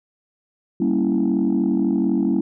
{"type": "chord", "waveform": "sine", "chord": "G diminished seventh", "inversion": "none", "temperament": "equal", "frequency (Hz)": [196, 233.1, 277.2, 329.6], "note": ["G3", "Bb3", "Db4", "Fb4"], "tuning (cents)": [0, 0, 0, 0], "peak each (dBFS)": -21, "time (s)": [0.8, 2.41], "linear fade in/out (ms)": 5, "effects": ["tanh soft clip ceiling -11 dBFS"]}